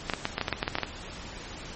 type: clicks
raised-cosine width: 0.3 ms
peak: -10 dBFS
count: 12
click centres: 0.098 / 0.136 / 0.254 / 0.381 / 0.413 / 0.482 / 0.527 / 0.629 / 0.679 / 0.754 / 0.785 / 0.833 s
effects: pink hiss -41 dBFS RMS until 1.75 s + MP3 32 kbps